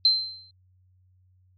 sine tone with exponential decay, 4109 Hz, C8, 32 cents flat, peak -13 dBFS, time 0.05-0.51 s, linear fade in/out 2 ms, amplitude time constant 98 ms, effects added 92 Hz sine -58 dBFS peak until 1.57 s + MP3 32 kbps

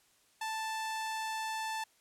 sawtooth tone, 881 Hz, A5, 2 cents sharp, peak -31 dBFS, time 0.41-1.84 s, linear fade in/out 5 ms, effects white hiss -68 dBFS RMS until 2 s + low-pass 11000 Hz 12 dB/octave

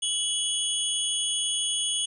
sine tone cluster, 2968 / 3344 / 6530 / 9090 Hz, F#7 / G#7 / G#8 / C#9, +5 / +11 / -30 / +42 cents, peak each -30 / -30 / -35 / -29 dBFS, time 0.02-2.06 s, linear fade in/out 10 ms, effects none

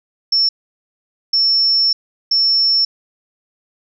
sine tone bursts at uneven times, 5400 Hz, E8, 41 cents sharp, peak -11 dBFS, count 3, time 0.32-0.49 / 1.33-1.93 / 2.31-2.85 s, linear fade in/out 5 ms, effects none

